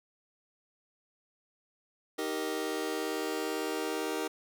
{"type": "chord", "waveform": "sawtooth", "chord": "Eb major", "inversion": "none", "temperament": "just", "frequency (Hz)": [311.1, 388.9, 466.7], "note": ["Eb4", "G4", "Bb4"], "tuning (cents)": [0, -14, 2], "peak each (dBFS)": -32, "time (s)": [2.18, 4.28], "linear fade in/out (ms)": 10, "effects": []}